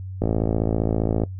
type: click train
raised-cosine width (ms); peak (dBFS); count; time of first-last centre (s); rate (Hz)
2; -8; 57; 0.22-1.236; 55.1
effects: noise-tail reverb RT60 0.1 s tail -19 dB re dry + added 94 Hz sine -30 dBFS peak until 1.39 s